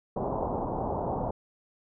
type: low-pass noise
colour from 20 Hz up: white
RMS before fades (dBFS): -31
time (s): 0.16-1.31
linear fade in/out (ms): 5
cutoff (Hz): 950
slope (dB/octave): 48
effects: none